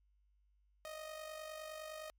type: tone with amplitude modulation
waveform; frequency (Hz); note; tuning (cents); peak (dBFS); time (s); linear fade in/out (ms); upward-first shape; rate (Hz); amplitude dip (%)
sawtooth; 622.3; D#5; 0; -39; 0.85-2.1; 0; sine; 49.8; 55
effects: added 50 Hz sine -70 dBFS peak until 2.18 s + MP3 96 kbps